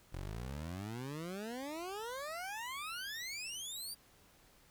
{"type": "exponential sweep", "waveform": "20% pulse", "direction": "up", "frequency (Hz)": [42.12, 4827], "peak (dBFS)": -36, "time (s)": [0.12, 3.95], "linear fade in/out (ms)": 20, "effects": ["pink hiss -65 dBFS RMS until 4.7 s"]}